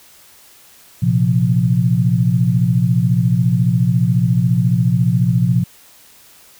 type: chord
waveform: sine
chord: Bb suspended second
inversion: none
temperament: equal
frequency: 116.54 / 130.81 / 174.61 Hz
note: Bb2 / C3 / F3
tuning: 0 / 0 / 0 cents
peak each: -16 dBFS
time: 1.02-5.64 s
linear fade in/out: 10 ms
effects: white hiss -46 dBFS RMS until 6.59 s